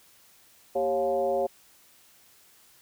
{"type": "tone with frequency modulation", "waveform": "sine", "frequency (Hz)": 548, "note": "C#5", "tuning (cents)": -20, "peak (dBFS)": -23, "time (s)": [0.75, 1.47], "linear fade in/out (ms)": 10, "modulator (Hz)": 157, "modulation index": 1.1, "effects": ["white hiss -58 dBFS RMS until 2.81 s"]}